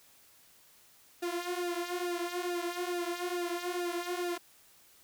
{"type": "tone with flanger", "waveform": "sawtooth", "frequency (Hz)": 351.5, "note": "F4", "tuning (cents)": 11, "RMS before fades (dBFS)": -35, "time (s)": [1.22, 4.38], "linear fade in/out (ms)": 10, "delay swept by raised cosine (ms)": [0.9, 5.6], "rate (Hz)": 2.3, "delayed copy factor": -0.8, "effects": ["white hiss -61 dBFS RMS until 5.03 s"]}